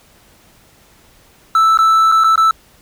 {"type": "tone with dropouts", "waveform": "triangle", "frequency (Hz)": 1318.5, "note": "E6", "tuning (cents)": 0, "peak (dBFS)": -6, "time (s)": [1.55, 2.51], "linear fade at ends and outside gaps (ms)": 2, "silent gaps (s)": [[1.774, 1.788], [2.117, 2.121], [2.238, 2.243], [2.358, 2.377]], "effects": ["pink hiss -49 dBFS RMS until 2.81 s"]}